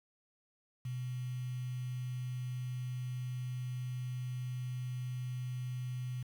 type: tone with quantisation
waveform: sine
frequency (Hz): 125.6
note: B2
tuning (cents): +30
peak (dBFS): -36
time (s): 0.85-6.23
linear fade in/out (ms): 5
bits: 9
effects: none